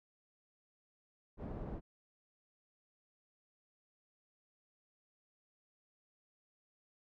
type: low-pass noise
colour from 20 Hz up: pink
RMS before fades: -43 dBFS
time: 1.37-1.81 s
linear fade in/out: 50 ms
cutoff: 590 Hz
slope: 12 dB/octave
effects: none